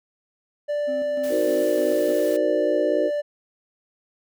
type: tone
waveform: triangle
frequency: 587 Hz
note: D5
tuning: 1 cent flat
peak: -20 dBFS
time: 0.68-3.22 s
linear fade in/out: 20 ms
type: tone with tremolo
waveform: triangle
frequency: 261.6 Hz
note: C4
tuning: in tune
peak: -29 dBFS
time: 0.87-2.14 s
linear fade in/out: 20 ms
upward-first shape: square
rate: 3.3 Hz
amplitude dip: 65%
type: noise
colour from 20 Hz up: white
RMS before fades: -40 dBFS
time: 1.23-2.37 s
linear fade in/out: 10 ms
type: chord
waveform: sine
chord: C half-diminished seventh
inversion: first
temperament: equal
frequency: 311.1 / 370 / 466.2 / 523.3 Hz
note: Eb4 / Gb4 / Bb4 / C5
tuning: 0 / 0 / 0 / 0 cents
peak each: -26 dBFS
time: 1.29-3.11 s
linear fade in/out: 50 ms
effects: none

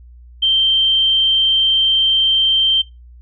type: tone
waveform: sine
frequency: 3136 Hz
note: G7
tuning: in tune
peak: -11 dBFS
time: 0.42-2.82 s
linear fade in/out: 10 ms
effects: noise-tail reverb RT60 0.2 s tail -19 dB re dry + added 60 Hz sine -38 dBFS peak until 3.21 s

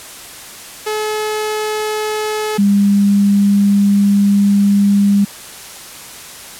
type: tone pair in turn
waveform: sawtooth / sine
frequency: 428.2 / 201.2 Hz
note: A4 / G3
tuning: -47 / +45 cents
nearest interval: octave + minor second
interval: 1308 cents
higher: first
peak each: -13 / -8 dBFS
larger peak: second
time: 0.86-2.58 / 2.58-5.25 s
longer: second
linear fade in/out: 10 ms
effects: white hiss -33 dBFS RMS until 6.59 s + low-pass 12000 Hz 12 dB/octave

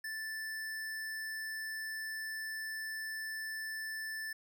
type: tone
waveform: square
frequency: 1760 Hz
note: A6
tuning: in tune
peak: -39 dBFS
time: 0.04-4.33 s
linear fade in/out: 5 ms
effects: none

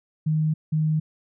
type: tone bursts at uneven times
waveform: sine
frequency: 155.56 Hz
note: D#3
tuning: in tune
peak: -19 dBFS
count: 2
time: 0.26-0.54 / 0.72-1 s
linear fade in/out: 10 ms
effects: none

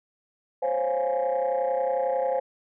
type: chord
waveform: sine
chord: Db major seventh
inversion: third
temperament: equal with one note detuned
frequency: 523.3 / 554.4 / 701.3 / 830.6 Hz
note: C5 / Db5 / F5 / Ab5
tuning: 0 / 0 / +7 / 0 cents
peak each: -24 / -29 / -30 / -29 dBFS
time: 0.62-2.4 s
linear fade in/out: 10 ms
effects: tanh soft clip ceiling -17 dBFS

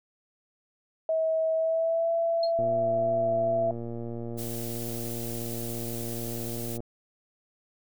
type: tone with pitch glide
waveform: sine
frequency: 643 to 668.4 Hz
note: E5 to E5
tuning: -43 to +24 cents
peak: -23 dBFS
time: 1.09-3.71 s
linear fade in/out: 2 ms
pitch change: +67 cents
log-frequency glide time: 1.53-2.12 s
type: tone with exponential decay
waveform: sine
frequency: 4236 Hz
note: C8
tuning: 21 cents sharp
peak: -28 dBFS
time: 2.43-2.52 s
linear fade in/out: 5 ms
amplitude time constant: 18 ms
type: click train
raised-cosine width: 2 ms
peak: -24 dBFS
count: 494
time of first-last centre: 2.59-6.804 s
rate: 117 Hz
type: noise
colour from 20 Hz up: blue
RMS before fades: -39 dBFS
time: 4.37-6.78 s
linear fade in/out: 20 ms
effects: none

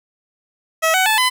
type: tone with pitch steps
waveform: 15% pulse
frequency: 645 / 749.5 / 871 / 1012.1 Hz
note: E5 / F#5 / A5 / B5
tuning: -38 / +22 / -18 / +42 cents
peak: -7 dBFS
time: 0.82-1.3 s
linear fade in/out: 20 ms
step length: 120 ms
effects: none

